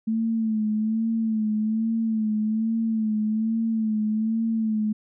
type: tone with vibrato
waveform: sine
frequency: 220 Hz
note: A3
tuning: in tune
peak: -21 dBFS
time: 0.07-4.93 s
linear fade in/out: 10 ms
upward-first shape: sine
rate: 1.2 Hz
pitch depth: 51 cents each way
effects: none